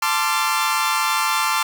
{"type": "chord", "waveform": "sawtooth", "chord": "D minor seventh", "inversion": "second", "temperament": "equal with one note detuned", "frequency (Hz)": [880, 1046.5, 1174.7, 1369.7], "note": ["A5", "C6", "D6", "F6"], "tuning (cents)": [0, 0, 0, -34], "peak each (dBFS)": -20, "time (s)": [0.02, 1.63], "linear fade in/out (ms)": 5, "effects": []}